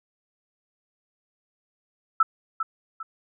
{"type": "tone with echo", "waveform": "sine", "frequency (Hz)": 1318.5, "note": "E6", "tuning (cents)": 0, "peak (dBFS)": -14, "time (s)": [2.2, 2.23], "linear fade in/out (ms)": 5, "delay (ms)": 400, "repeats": 2, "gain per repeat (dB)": -9, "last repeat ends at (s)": 3.03, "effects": []}